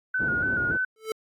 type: tone with vibrato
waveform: sine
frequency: 1475 Hz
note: F#6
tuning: 6 cents flat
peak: -23 dBFS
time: 0.14-0.85 s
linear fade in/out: 5 ms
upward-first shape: square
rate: 3.5 Hz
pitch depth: 43 cents each way
type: band-pass noise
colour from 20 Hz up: pink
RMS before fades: -34 dBFS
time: 0.19-0.78 s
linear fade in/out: 20 ms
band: 100 to 460 Hz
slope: 12 dB/octave
type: tone with exponential growth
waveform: square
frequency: 438.9 Hz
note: A4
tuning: 4 cents flat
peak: -24 dBFS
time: 0.96-1.12 s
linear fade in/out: 2 ms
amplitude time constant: 33 ms
effects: AAC 64 kbps